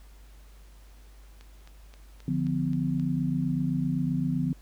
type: click train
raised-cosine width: 0.2 ms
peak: -33 dBFS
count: 7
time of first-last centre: 1.41-2.997 s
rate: 3.78 Hz
type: chord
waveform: sine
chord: B diminished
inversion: first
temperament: equal with one note detuned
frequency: 146.83 / 174.61 / 252.3 Hz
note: D3 / F3 / B3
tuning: 0 / 0 / +37 cents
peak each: -29 dBFS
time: 2.28-4.53 s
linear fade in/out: 2 ms
effects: added 50 Hz sine -48 dBFS peak until 4.61 s + pink hiss -60 dBFS RMS until 4.61 s